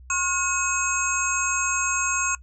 sine tone cluster, 1084 / 1429 / 2556 / 6610 / 7550 Hz, C#6 / F6 / D#7 / G#8 / A#8, -39 / +39 / +46 / -9 / +21 cents, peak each -28 dBFS, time 0.1-2.35 s, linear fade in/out 2 ms, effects noise-tail reverb RT60 0.1 s tail -21 dB re dry + added 63 Hz sine -43 dBFS peak until 2.42 s

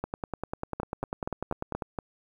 two click trains, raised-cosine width 1 ms, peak -17 / -17 dBFS, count 19 / 6, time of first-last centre 0.04-1.822 / 0.8-1.988 s, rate 10.1 / 4.21 Hz, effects 9-bit

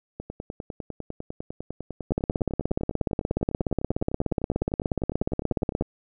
two click trains, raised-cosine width 2 ms, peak -10 / -20 dBFS, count 63 / 57, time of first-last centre 2.12-5.81 / 0.2-5.822 s, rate 16.8 / 9.96 Hz, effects none

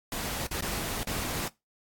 pink noise with dropouts, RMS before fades -33 dBFS, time 0.12-1.48 s, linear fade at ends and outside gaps 1 ms, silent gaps 0.468-0.512 / 0.608-0.623 / 1.032-1.072 s, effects noise-tail reverb RT60 0.2 s tail -19 dB re dry + AAC 64 kbps

